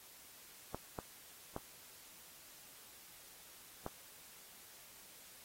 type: clicks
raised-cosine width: 1 ms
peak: -26 dBFS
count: 4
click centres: 0.746 / 0.988 / 1.564 / 3.864 s
effects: white hiss -58 dBFS RMS until 5.44 s + AAC 48 kbps